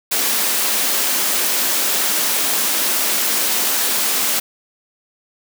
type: high-pass noise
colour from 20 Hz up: white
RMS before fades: -18 dBFS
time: 0.11-4.4 s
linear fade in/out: 10 ms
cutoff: 190 Hz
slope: 96 dB/octave
effects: none